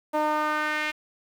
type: tone with band-pass filter sweep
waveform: sawtooth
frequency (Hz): 304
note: D#4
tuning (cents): -40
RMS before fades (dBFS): -26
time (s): 0.13-0.92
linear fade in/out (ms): 20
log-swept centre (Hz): 760 to 2300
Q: 2.3
effects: 8-bit